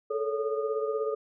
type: tone cluster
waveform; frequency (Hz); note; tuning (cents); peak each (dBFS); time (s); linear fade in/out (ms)
sine; 434 / 450.3 / 561 / 1224; A4 / A4 / C#5 / D#6; -24 / +40 / +21 / -29; -29 / -35 / -34 / -38; 0.1-1.15; 10
effects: none